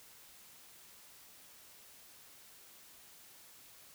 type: silence
effects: white hiss -58 dBFS RMS until 3.94 s